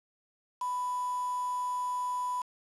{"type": "tone with quantisation", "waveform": "sine", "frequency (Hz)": 993, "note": "B5", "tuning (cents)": 9, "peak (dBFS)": -30, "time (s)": [0.61, 2.42], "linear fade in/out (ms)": 5, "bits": 7, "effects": ["low-pass 8000 Hz 12 dB/octave"]}